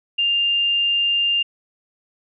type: tone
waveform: sine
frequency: 2800 Hz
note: F7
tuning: 4 cents sharp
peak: -16 dBFS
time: 0.18-1.43 s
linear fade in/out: 10 ms
effects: none